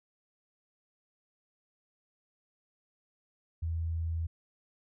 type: tone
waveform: sine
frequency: 82.3 Hz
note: E2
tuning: 2 cents flat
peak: -30 dBFS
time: 3.62-4.27 s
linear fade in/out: 10 ms
effects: none